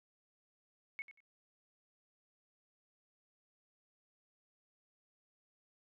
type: tone with echo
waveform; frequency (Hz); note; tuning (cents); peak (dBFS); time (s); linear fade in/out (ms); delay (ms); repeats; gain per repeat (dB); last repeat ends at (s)
sine; 2201; C#7; -13; -39; 0.99-1.02; 0; 92; 2; -13; 1.204
effects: none